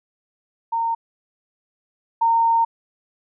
sine tone pair in turn, 918 / 918 Hz, A#5 / A#5, -27 / -27 cents, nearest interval unison, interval 0 cents, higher neither, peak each -19 / -14 dBFS, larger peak second, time 0.72-0.95 / 2.21-2.65 s, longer second, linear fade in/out 10 ms, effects none

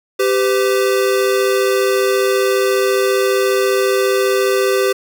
square tone pair together, 392 / 506.7 Hz, G4 / B4, 0 / +44 cents, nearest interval major third, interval 444 cents, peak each -15 / -18 dBFS, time 0.19-4.93 s, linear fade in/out 10 ms, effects none

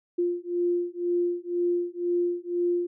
sine beating tone pair, 349.2 / 351.2 Hz, F4 / F4, 0 / +10 cents, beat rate 2 Hz, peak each -27 dBFS, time 0.18-2.87 s, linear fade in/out 10 ms, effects none

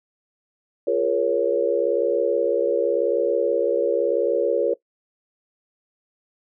sine chord, Bb minor seventh, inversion second, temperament equal with one note detuned, 349.2 / 415.3 / 476.2 / 554.4 Hz, F4 / Ab4 / Bb4 / Db5, 0 / 0 / +37 / 0 cents, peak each -26 / -25 / -22 / -22 dBFS, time 0.87-4.74 s, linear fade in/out 5 ms, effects noise-tail reverb RT60 0.1 s tail -19 dB re dry

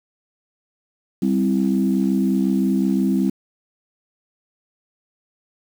sine chord, C major, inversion second, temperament equal, 196 / 261.6 / 329.6 Hz, G3 / C4 / E4, 0 / 0 / 0 cents, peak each -18 / -20 / -23 dBFS, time 1.22-3.3 s, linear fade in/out 5 ms, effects tanh soft clip ceiling -7 dBFS + 7-bit

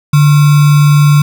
sine tone with sample-and-hold, 146.83 Hz, D3, in tune, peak -3 dBFS, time 0.13-1.22 s, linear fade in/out 5 ms, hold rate 1225 Hz, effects none

